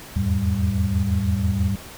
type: tone cluster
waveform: sine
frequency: 81.7 / 87.8 / 106.4 / 195.1 Hz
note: E2 / F2 / G#2 / G3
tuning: -15 / +10 / +42 / -8 cents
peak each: -24 dBFS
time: 0.16-1.76 s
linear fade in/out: 5 ms
effects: pink hiss -40 dBFS RMS until 1.97 s